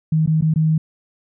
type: tone with dropouts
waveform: sine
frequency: 157.7 Hz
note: D#3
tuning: 24 cents sharp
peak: -13 dBFS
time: 0.12-0.78 s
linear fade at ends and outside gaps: 5 ms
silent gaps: 0.262-0.274 / 0.411-0.422 / 0.539-0.559 s
effects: none